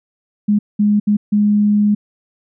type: tone bursts at uneven times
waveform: sine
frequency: 207.7 Hz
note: G#3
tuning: in tune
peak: -10 dBFS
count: 4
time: 0.48-0.59 / 0.79-1 / 1.07-1.17 / 1.32-1.95 s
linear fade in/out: 10 ms
effects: none